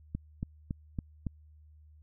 click train, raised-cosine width 5 ms, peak -21 dBFS, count 5, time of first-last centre 0.15-1.267 s, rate 3.58 Hz, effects added 76 Hz sine -54 dBFS peak until 2.02 s

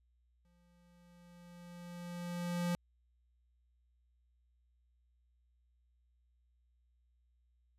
square tone with exponential growth, 174.61 Hz, F3, in tune, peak -32 dBFS, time 0.45-2.75 s, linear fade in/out 0 ms, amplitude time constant 500 ms, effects added 60 Hz sine -70 dBFS peak until 7.78 s + resampled to 32000 Hz

